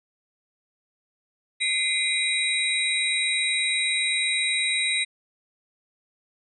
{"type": "tone cluster", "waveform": "sine", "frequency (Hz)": [2065, 2213, 2424, 3846, 8540], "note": ["C7", "C#7", "D#7", "B7", "C9"], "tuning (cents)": [-23, -3, -46, -47, 34], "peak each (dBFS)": [-27, -34, -29, -25, -31], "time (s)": [1.6, 5.05], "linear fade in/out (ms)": 20, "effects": []}